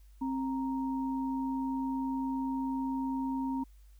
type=tone pair together; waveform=sine; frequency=265 / 932.3 Hz; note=C4 / A#5; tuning=+22 / 0 cents; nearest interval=octave + minor seventh; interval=2178 cents; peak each=-31 / -38 dBFS; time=0.21-3.64 s; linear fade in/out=10 ms; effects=added 50 Hz sine -53 dBFS peak until 3.99 s + white hiss -71 dBFS RMS until 3.99 s